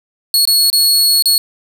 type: tone with dropouts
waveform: sawtooth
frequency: 4351 Hz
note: C#8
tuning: 33 cents flat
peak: -6 dBFS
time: 0.34-1.38 s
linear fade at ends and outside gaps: 1 ms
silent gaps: 0.453-0.474 / 0.701-0.729 / 1.224-1.257 s
effects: none